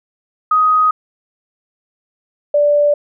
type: tone pair in turn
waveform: sine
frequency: 1253 / 585.2 Hz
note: D#6 / D5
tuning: +12 / -6 cents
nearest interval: octave + minor second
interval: 1318 cents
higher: first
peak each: -9 dBFS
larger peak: neither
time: 0.51-0.91 / 2.54-2.94 s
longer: neither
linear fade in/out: 5 ms
effects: none